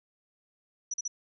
sine tone bursts, 5890 Hz, F#8, 9 cents flat, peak -30 dBFS, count 3, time 0.91-1.079 s, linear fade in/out 5 ms, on 29 ms, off 41 ms, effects none

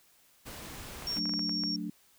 pink noise, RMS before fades -44 dBFS, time 0.45-1.2 s, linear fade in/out 20 ms
clicks, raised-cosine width 0.5 ms, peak -29 dBFS, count 8, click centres 1.023 / 1.169 / 1.256 / 1.294 / 1.338 / 1.393 / 1.494 / 1.637 s
sine tone, 5520 Hz, F8, 21 cents flat, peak -31 dBFS, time 1.07-1.76 s, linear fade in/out 2 ms
sine chord, D major, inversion first, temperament just, 183.54 / 220.2 / 293.7 Hz, F#3 / A3 / D4, -14 / +2 / 0 cents, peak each -38 dBFS, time 1.16-1.9 s, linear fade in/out 5 ms
effects white hiss -64 dBFS RMS until 2.18 s

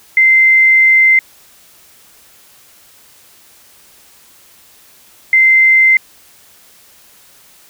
sine tone pair in turn, 2078 / 2078 Hz, C7 / C7, -12 / -12 cents, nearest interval unison, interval 0 cents, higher neither, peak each -5 dBFS, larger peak neither, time 0.17-1.19 / 5.33-5.97 s, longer first, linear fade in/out 2 ms, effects white hiss -45 dBFS RMS until 7.69 s

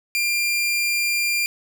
sawtooth tone, 2390 Hz, D7, 30 cents sharp, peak -16 dBFS, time 0.15-1.46 s, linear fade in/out 0 ms, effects none

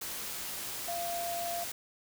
sine tone in noise, 690 Hz, F5, 21 cents flat, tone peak -34 dBFS, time 0.88-1.64 s, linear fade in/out 5 ms, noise white, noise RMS -39 dBFS, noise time 0.01-1.72 s, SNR +2 dB, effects none

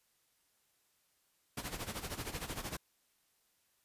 pink noise with tremolo, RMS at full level -39 dBFS, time 1.57-2.77 s, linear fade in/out 5 ms, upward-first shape sine, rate 13 Hz, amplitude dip 75%, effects white hiss -75 dBFS RMS until 3.84 s + resampled to 32000 Hz

